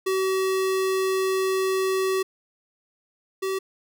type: tone pair in turn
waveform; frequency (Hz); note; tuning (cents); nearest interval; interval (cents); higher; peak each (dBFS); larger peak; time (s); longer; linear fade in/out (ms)
square; 380 / 383.1; F#4 / G4; +46 / -40; unison; 14; second; -22 / -25; first; 0.06-2.23 / 3.42-3.59; first; 10
effects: none